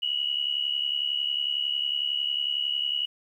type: tone pair together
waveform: sine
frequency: 2874 / 2945 Hz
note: F7 / F#7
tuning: +49 / -9 cents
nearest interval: unison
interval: 42 cents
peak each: -29 / -27 dBFS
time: 0.02-3.06 s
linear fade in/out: 10 ms
effects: 10-bit